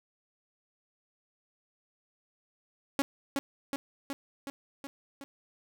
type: tone with echo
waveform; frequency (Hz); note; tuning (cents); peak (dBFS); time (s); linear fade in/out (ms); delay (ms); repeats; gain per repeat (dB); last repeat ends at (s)
sawtooth; 277.2; C#4; 0; -21; 2.99-3.02; 0; 370; 6; -3; 5.24
effects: none